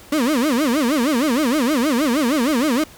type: tone with vibrato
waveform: 35% pulse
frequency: 269.3 Hz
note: C#4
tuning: 50 cents flat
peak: -14 dBFS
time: 0.12-2.84 s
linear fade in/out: 5 ms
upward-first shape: sine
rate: 6.4 Hz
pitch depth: 280 cents each way
effects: pink hiss -44 dBFS RMS until 2.97 s